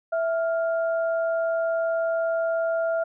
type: tone pair together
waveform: sine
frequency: 659.3 / 1398.3 Hz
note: E5 / F6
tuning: 0 / +2 cents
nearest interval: octave + minor second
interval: 1302 cents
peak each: -22 / -32 dBFS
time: 0.12-3.04 s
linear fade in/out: 10 ms
effects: none

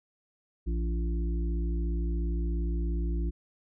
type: harmonic tone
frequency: 57.1 Hz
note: A#1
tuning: 35 cents flat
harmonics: 1 / 3 / 5 / 6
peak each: -27 / -38 / -42 / -41 dBFS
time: 0.66-3.31 s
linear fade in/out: 20 ms
effects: none

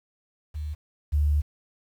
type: tone pair in turn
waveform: sine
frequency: 75.4 / 73.81 Hz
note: D2 / D2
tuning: +46 / +9 cents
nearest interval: unison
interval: 37 cents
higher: first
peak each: -29 / -19 dBFS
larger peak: second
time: 0.54-0.75 / 1.12-1.42 s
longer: second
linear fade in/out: 20 ms
effects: 9-bit

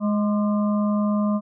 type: harmonic tone with a mistuned harmonic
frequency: 208.3 Hz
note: G#3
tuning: 5 cents sharp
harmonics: 1 / 3 / 5 / 6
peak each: -19 / -29 / -33 / -35 dBFS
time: 0-1.41 s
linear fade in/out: 50 ms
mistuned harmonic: 6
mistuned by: -68 cents
effects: none

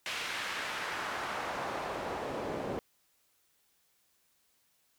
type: noise with band-pass filter sweep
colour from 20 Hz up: pink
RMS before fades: -37 dBFS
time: 0.06-2.79 s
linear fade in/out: 0 ms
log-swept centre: 2600 to 420 Hz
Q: 1.1
effects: white hiss -72 dBFS RMS until 4.98 s

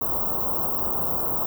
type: band-stop noise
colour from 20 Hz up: white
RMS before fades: -25 dBFS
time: 0.01-1.46 s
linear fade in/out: 5 ms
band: 1200 to 16000 Hz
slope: 48 dB/octave
effects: none

